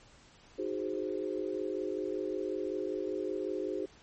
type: chord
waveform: sine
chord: Ab dominant seventh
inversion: second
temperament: equal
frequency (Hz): 311.1 / 370 / 415.3 / 523.3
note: Eb4 / Gb4 / Ab4 / C5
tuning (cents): 0 / 0 / 0 / 0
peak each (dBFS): -39 / -36 / -37 / -40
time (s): 0.58-3.86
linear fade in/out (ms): 10
effects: pink hiss -59 dBFS RMS until 4.02 s + MP3 32 kbps